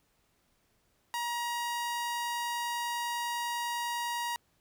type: tone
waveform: sawtooth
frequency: 950 Hz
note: A#5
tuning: 33 cents sharp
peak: -28 dBFS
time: 1.14-4.36 s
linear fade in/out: 0 ms
effects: pink hiss -72 dBFS RMS until 4.6 s